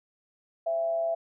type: tone with frequency modulation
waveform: sine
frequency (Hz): 666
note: E5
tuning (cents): +18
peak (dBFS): -25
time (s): 0.66-1.15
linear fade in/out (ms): 10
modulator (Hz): 136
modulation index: 0.28
effects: none